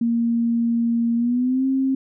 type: tone with pitch glide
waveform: sine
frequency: 233.1 to 266.2 Hz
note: A#3 to C4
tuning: 0 to +30 cents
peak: -17 dBFS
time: 0.01-1.95 s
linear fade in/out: 5 ms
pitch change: +230 cents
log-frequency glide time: 1.16-1.66 s
effects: none